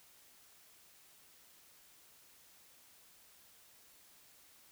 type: silence
effects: white hiss -63 dBFS RMS until 4.71 s